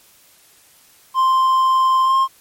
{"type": "tone with pitch glide", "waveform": "triangle", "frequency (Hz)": [1046.5, 1064.2], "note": ["C6", "C6"], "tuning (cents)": [0, 29], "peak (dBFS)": -10, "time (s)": [1.14, 2.28], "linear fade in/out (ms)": 50, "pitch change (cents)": 29, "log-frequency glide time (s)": [2.04, 2.15], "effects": ["white hiss -51 dBFS RMS until 2.4 s", "MP3 64 kbps"]}